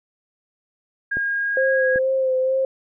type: tone with pitch glide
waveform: sine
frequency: 1626 to 1647.7 Hz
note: G#6 to G#6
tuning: -37 to -14 cents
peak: -20 dBFS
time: 1.11-1.99 s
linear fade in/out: 10 ms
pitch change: +23 cents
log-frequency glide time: 1.37-1.83 s
type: clicks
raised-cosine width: 2 ms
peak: -18 dBFS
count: 2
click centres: 1.17 / 1.959 s
type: tone with vibrato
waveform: sine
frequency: 523.3 Hz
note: C5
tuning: in tune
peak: -17 dBFS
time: 1.57-2.65 s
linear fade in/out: 2 ms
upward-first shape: sine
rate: 2.2 Hz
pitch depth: 25 cents each way
effects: none